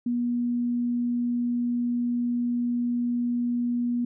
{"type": "tone", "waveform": "sine", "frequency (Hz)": 241.1, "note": "B3", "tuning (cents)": -41, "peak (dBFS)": -23, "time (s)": [0.06, 4.05], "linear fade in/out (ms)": 5, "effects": []}